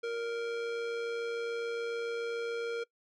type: tone with amplitude modulation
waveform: square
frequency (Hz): 466.2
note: A#4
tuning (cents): 0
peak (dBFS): -32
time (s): 0.03-2.84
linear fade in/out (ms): 10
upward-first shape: sine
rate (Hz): 107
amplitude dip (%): 30
effects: noise-tail reverb RT60 0.1 s tail -22 dB re dry + low-pass 4000 Hz 12 dB/octave